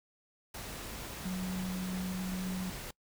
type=tone in noise; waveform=sine; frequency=185 Hz; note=F#3; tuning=in tune; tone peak=-34 dBFS; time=1.25-2.7 s; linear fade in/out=5 ms; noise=pink; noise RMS=-43 dBFS; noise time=0.54-2.91 s; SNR=+6 dB; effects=noise-tail reverb RT60 0.1 s tail -24 dB re dry